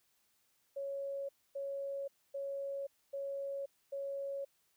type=tone bursts; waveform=sine; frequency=554.4 Hz; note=C#5; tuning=in tune; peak=-37 dBFS; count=5; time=0.76-4.45 s; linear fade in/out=10 ms; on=530 ms; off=260 ms; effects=white hiss -75 dBFS RMS until 4.76 s